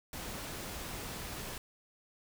pink noise, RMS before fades -42 dBFS, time 0.13-1.58 s, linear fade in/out 2 ms, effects none

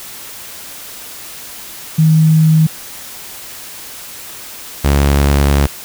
sine / sawtooth tone pair in turn, 158.2 / 70.59 Hz, D#3 / C#2, +29 / +32 cents, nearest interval octave + major second, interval 1397 cents, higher first, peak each -6 / -5 dBFS, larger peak second, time 1.98-2.67 / 4.84-5.67 s, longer second, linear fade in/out 10 ms, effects white hiss -31 dBFS RMS until 5.84 s

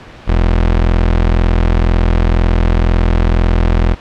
30% pulse tone, 42 Hz, E1, 33 cents sharp, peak -6 dBFS, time 0.27-3.95 s, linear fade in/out 20 ms, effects pink hiss -35 dBFS RMS until 4 s + low-pass 3000 Hz 12 dB/octave

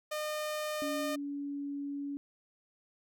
sawtooth tone, 608 Hz, D#5, 40 cents flat, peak -30 dBFS, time 0.11-1.16 s, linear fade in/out 10 ms
sine tone with pitch glide, 285.2 to 283.2 Hz, C#4 to C#4, +49 to +37 cents, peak -35 dBFS, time 0.82-2.17 s, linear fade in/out 0 ms, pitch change -12 cents, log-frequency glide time 1.05-1.75 s
effects none

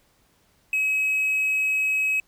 triangle tone with hard clipping, 2550 Hz, D#7, 42 cents sharp, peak -21 dBFS, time 0.73-2.2 s, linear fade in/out 2 ms, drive 5 dB, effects pink hiss -63 dBFS RMS until 2.27 s

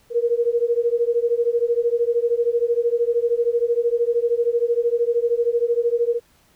sine beating tone pair, 466.2 / 479.2 Hz, A#4 / A#4, 0 / +48 cents, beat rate 13 Hz, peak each -20 dBFS, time 0.1-6.2 s, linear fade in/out 50 ms, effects pink hiss -58 dBFS RMS until 6.55 s

